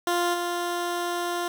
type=tone with level steps; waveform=15% pulse; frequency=349.2 Hz; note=F4; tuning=in tune; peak=-16 / -20 dBFS; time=0.07-1.48 s; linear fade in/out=2 ms; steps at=0.33 s; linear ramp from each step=20 ms; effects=none